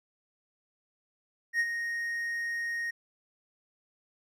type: tone with ADSR envelope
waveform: triangle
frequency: 1864.7 Hz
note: A#6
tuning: in tune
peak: -21 dBFS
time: 1.53-2.91 s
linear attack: 66 ms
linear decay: 51 ms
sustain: -8 dB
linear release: 10 ms
effects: none